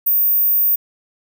sine tone, 14950 Hz, A#9, 4 cents sharp, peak -12 dBFS, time 0.06-0.76 s, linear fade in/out 10 ms, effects none

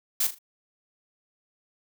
blue noise with echo, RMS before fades -24 dBFS, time 0.2-0.27 s, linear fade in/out 5 ms, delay 39 ms, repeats 3, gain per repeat -10 dB, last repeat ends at 0.387 s, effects none

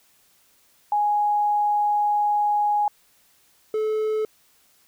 sine / triangle tone pair in turn, 830.6 / 432.8 Hz, G#5 / A4, 0 / -29 cents, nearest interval major seventh, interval 1129 cents, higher first, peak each -18 / -19 dBFS, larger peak first, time 0.92-2.88 / 3.74-4.25 s, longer first, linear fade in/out 2 ms, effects white hiss -60 dBFS RMS until 4.87 s

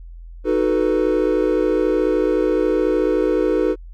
triangle chord, B dominant seventh, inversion first, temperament equal, 311.1 / 370 / 440 / 493.9 Hz, D#4 / F#4 / A4 / B4, 0 / 0 / 0 / 0 cents, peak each -19 dBFS, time 0.44-3.76 s, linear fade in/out 50 ms, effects added 42 Hz sine -34 dBFS peak until 3.93 s

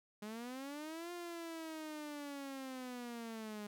sawtooth linear two-way sweep, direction up then down, 205.5 to 352 to 205.5 Hz, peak -40 dBFS, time 0.22-3.67 s, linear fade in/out 5 ms, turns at 1.12 s, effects none

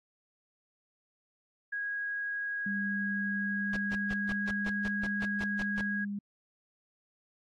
sine tone, 1648 Hz, G#6, 14 cents flat, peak -32 dBFS, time 1.72-6.05 s, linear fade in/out 10 ms
sine tone with pitch glide, 199.7 to 202.6 Hz, G3 to G#3, +32 to -43 cents, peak -33 dBFS, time 2.66-6.19 s, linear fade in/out 5 ms, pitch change +25 cents, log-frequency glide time 3.32-4.84 s
pink noise bursts, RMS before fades -39 dBFS, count 12, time 3.73-5.812 s, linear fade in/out 2 ms, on 36 ms, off 150 ms
effects low-pass 4000 Hz 12 dB/octave + AAC 48 kbps

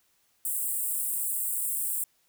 pink high-pass noise, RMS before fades -30 dBFS, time 0.45-2.04 s, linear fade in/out 2 ms, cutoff 7900 Hz, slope 96 dB/octave, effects white hiss -69 dBFS RMS until 2.28 s

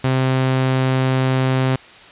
sawtooth tone, 130.81 Hz, C3, in tune, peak -11 dBFS, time 0.04-1.76 s, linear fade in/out 5 ms, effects white hiss -42 dBFS RMS until 2.11 s + resampled to 8000 Hz

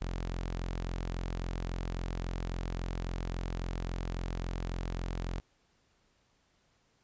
sawtooth tone, 43.65 Hz, F1, in tune, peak -30 dBFS, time 0.01-5.4 s, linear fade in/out 0 ms, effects pink hiss -71 dBFS RMS until 7.03 s + resampled to 16000 Hz

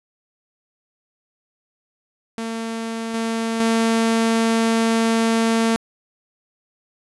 sawtooth tone with level steps, 226.8 Hz, A#3, 47 cents flat, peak -21 / -17 / -12 dBFS, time 2.38-5.76 s, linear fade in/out 0 ms, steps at 3.14 / 3.6 s, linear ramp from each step 2 ms, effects resampled to 24000 Hz

